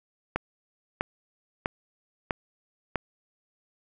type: click train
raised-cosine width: 0.5 ms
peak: -11 dBFS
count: 5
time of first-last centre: 0.36-2.957 s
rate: 1.54 Hz
effects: none